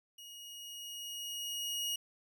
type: tone with level ramp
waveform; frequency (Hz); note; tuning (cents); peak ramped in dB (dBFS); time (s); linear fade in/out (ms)
sawtooth; 2881; F#7; -47; -46 to -30; 0.18-1.96; 5
effects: none